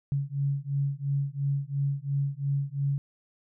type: beating tone pair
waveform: sine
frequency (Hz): 138.59 / 141.49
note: C#3 / C#3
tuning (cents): 0 / +36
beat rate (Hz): 2.9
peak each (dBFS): -29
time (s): 0.12-2.98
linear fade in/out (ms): 0
effects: none